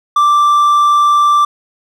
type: tone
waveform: triangle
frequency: 1174.7 Hz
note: D6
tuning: in tune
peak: -5 dBFS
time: 0.16-1.45 s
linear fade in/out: 5 ms
effects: none